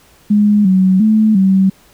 sine tone with pitch steps, 207.8 / 187.6 / 216.9 / 191.4 Hz, G#3 / F#3 / A3 / G3, +1 / +24 / -25 / -41 cents, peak -7 dBFS, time 0.3-1.7 s, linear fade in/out 10 ms, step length 350 ms, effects pink hiss -48 dBFS RMS until 1.93 s

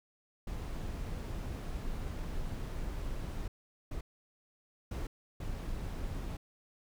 brown noise bursts at uneven times, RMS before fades -38 dBFS, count 4, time 0.47-3.48 / 3.91-4.01 / 4.91-5.07 / 5.4-6.37 s, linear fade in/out 5 ms, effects none

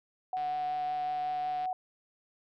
sine tone with vibrato, 740 Hz, F#5, in tune, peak -30 dBFS, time 0.33-1.73 s, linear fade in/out 2 ms, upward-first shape triangle, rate 5.4 Hz, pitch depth 10 cents each way
click train, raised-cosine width 0.3 ms, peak -33 dBFS, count 190, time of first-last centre 0.37-1.656 s, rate 147 Hz
effects none

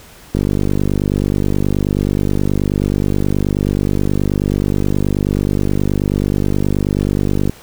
click train, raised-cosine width 3 ms, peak -3 dBFS, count 354, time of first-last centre 0.35-7.496 s, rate 49.4 Hz, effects pink hiss -41 dBFS RMS until 7.62 s

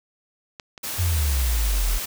clicks, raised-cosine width 0.2 ms, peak -19 / -22 / -27 / -19 dBFS, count 4, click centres 0.598 / 0.778 / 0.941 / 0.986 s
white noise, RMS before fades -30 dBFS, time 0.83-2.06 s, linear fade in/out 10 ms
sine exponential sweep, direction down, 92.5 to 38.89 Hz, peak -19 dBFS, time 0.98-1.99 s, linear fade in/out 20 ms
effects none

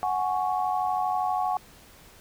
sine chord, F# suspended second, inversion none, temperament just, 740 / 832.5 / 1110 Hz, F#5 / G#5 / C#6, 0 / +4 / +2 cents, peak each -26 / -29 / -31 dBFS, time 0.03-1.57 s, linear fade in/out 0 ms, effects pink hiss -52 dBFS RMS until 2.2 s

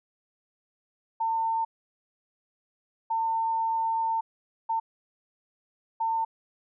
sine tone bursts at uneven times, 902 Hz, A5, 43 cents sharp, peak -24 dBFS, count 4, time 1.2-1.65 / 3.1-4.21 / 4.69-4.8 / 6-6.25 s, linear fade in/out 10 ms, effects none

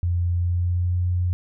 sine tone with pitch glide, 87.31 to 89.3 Hz, F2 to F2, 0 to +39 cents, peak -19 dBFS, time 0.03-1.33 s, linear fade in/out 0 ms, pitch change +39 cents, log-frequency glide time 0.34-1.01 s, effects none

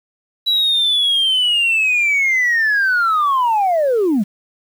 sine linear sweep, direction down, 3935 to 183.5 Hz, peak -11 dBFS, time 0.46-4.24 s, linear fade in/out 20 ms, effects tanh soft clip ceiling -10 dBFS + 7-bit

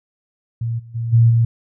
sine tone with level steps, 115.9 Hz, A#2, 10 cents flat, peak -19 / -36 / -20 / -8 / -11 dBFS, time 0.61-1.45 s, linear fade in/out 5 ms, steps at 0.78 / 0.94 / 1.12 / 1.29 s, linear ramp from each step 20 ms, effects none

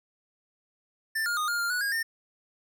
square tone with pitch steps, 1779 / 1418 / 1233 / 1413 / 1398 / 1471 / 1631 / 1816 Hz, A6 / F6 / D#6 / F6 / F6 / F#6 / G#6 / A#6, +19 / +26 / -16 / +20 / +1 / -11 / -32 / -46 cents, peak -27 dBFS, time 1.15-2.03 s, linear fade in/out 10 ms, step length 110 ms, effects none

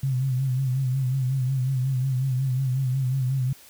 sine tone with vibrato, 130.81 Hz, C3, in tune, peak -21 dBFS, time 0.03-3.53 s, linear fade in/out 5 ms, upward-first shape sine, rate 5.5 Hz, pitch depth 70 cents each way, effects white hiss -50 dBFS RMS until 3.69 s

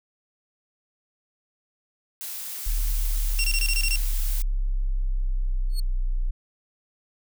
blue noise, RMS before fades -34 dBFS, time 2.21-4.42 s, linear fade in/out 0 ms
sine linear sweep, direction down, 36.71 to 30.4 Hz, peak -21 dBFS, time 2.66-6.31 s, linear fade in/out 10 ms
20% pulse tone bursts, 2736 Hz, F7, 36 cents flat, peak -19 dBFS, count 8, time 3.39-3.958 s, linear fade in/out 0 ms, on 50 ms, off 24 ms
sawtooth tone with exponential growth, 4356 Hz, C#8, 31 cents flat, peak -28 dBFS, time 5.69-5.8 s, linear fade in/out 5 ms, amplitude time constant 23 ms
effects none

